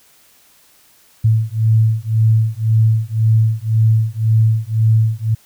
sine beating tone pair, 110 / 111.9 Hz, A2 / A2, 0 / +30 cents, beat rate 1.9 Hz, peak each -14 dBFS, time 1.24-5.35 s, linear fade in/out 10 ms, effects white hiss -51 dBFS RMS until 5.45 s

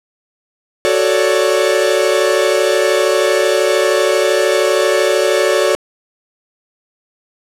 45% pulse chord, D major seventh, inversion first, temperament equal, 370 / 440 / 554.4 / 587.3 Hz, F#4 / A4 / C#5 / D5, 0 / 0 / 0 / 0 cents, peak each -17 dBFS, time 0.85-5.75 s, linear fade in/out 0 ms, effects low-pass 11000 Hz 12 dB/octave

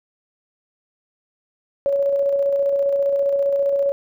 sine tone with tremolo, 559 Hz, C#5, 14 cents sharp, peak -15 dBFS, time 1.86-3.92 s, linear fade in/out 0 ms, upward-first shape square, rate 15 Hz, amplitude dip 25%, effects none

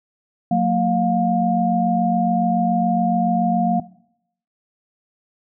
sine tone cluster, 181.8 / 228.9 / 709 Hz, F#3 / A#3 / F5, -30 / -31 / +26 cents, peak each -19 dBFS, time 0.51-3.8 s, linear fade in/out 5 ms, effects noise-tail reverb RT60 0.7 s tail -19 dB re dry

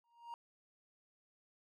triangle tone with exponential growth, 939 Hz, A#5, 12 cents sharp, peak -39 dBFS, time 0.04-0.34 s, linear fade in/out 1 ms, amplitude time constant 65 ms, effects none

